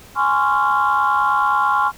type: chord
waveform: sine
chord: Db major seventh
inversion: second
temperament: just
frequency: 831.5 / 1039.4 / 1108.7 / 1385.9 Hz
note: Ab5 / C6 / Db6 / F6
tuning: +2 / -12 / 0 / -14 cents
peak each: -19 dBFS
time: 0.15-1.92 s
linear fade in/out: 50 ms
effects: tanh soft clip ceiling -6 dBFS + pink hiss -44 dBFS RMS until 1.97 s